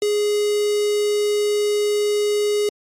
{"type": "tone with notch filter", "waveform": "square", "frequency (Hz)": 415.3, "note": "G#4", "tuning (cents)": 0, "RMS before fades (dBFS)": -19, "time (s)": [0.02, 2.69], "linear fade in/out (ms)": 2, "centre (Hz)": 1400, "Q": 0.71, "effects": ["low-pass 11000 Hz 12 dB/octave", "MP3 64 kbps"]}